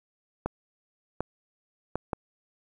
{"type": "clicks", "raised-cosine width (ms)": 1, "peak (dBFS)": -14, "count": 4, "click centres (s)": [0.46, 1.206, 1.956, 2.132], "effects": ["9-bit"]}